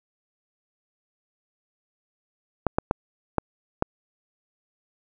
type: clicks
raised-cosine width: 1 ms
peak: -6 dBFS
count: 5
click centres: 2.667 / 2.785 / 2.911 / 3.383 / 3.824 s
effects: none